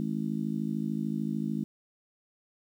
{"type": "harmonic tone", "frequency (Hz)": 53.4, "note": "G#1", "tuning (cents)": 49, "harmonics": [3, 4, 5, 6], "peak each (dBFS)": [-35, -31, -36, -39], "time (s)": [0, 1.64], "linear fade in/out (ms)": 0, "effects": ["10-bit"]}